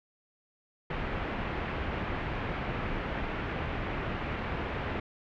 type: low-pass noise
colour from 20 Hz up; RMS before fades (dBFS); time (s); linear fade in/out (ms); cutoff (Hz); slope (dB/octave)
pink; -34; 0.9-5; 5; 2600; 24
effects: none